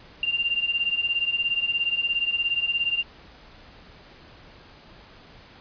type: beating tone pair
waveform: sine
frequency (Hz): 2775 / 2792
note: F7 / F7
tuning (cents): -12 / -1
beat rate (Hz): 17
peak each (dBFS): -27 / -24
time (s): 0.23-3.03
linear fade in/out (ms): 2
effects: pink hiss -49 dBFS RMS until 5.6 s + resampled to 11025 Hz